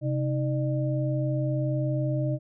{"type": "tone cluster", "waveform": "sine", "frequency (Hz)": [132.7, 311.4, 602], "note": ["C3", "D#4", "D5"], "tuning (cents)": [25, 2, 43], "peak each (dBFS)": [-25, -32, -32], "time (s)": [0.01, 2.39], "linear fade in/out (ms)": 50, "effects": []}